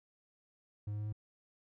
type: tone with pitch steps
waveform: triangle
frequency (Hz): 103.83 / 104.73 / 105.64 / 106.56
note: G#2 / G#2 / G#2 / G#2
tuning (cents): 0 / +15 / +30 / +45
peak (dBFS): -34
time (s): 0.87-1.126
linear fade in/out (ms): 5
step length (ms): 64
effects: none